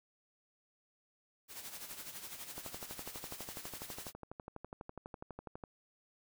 white noise with tremolo, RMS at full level -45 dBFS, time 1.48-4.13 s, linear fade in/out 50 ms, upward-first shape sine, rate 12 Hz, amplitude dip 60%
click train, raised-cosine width 1 ms, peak -31 dBFS, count 38, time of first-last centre 2.58-5.638 s, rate 12.1 Hz
effects none

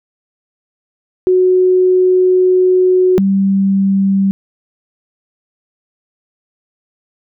sine tone pair in turn, 368.2 / 195.05 Hz, F#4 / G3, -8 / -8 cents, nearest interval major seventh, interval 1100 cents, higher first, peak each -7 / -9 dBFS, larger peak first, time 1.27-3.18 / 3.18-4.31 s, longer first, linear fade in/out 0 ms, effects none

